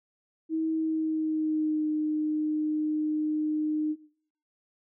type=tone with pitch glide; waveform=sine; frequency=320 to 306.3 Hz; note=D#4 to D#4; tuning=+49 to -27 cents; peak=-25 dBFS; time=0.49-3.96 s; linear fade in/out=50 ms; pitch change=-76 cents; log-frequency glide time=0.7-1.88 s; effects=noise-tail reverb RT60 0.6 s tail -19 dB re dry